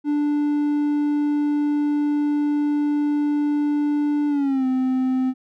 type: tone with pitch glide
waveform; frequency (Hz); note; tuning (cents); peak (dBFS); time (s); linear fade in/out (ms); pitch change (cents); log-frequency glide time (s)
triangle; 293.7 to 258.7; D4 to C4; 0 to -19; -16; 0.04-5.34; 50; -219; 4.28-4.66
effects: none